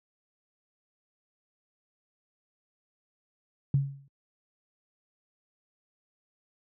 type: tone with exponential decay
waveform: sine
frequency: 138.59 Hz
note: C#3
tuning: in tune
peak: -18 dBFS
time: 3.74-4.08 s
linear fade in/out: 2 ms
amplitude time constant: 73 ms
effects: high-pass 60 Hz 12 dB/octave